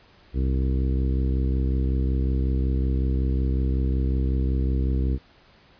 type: harmonic tone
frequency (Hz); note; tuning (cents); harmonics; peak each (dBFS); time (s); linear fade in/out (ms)
65.41; C2; 0; 1 / 2 / 3 / 4 / 5 / 6 / 7; -21 / -29 / -34 / -33 / -35 / -40 / -40; 0.33-5.19; 50
effects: pink hiss -55 dBFS RMS until 5.79 s + resampled to 11025 Hz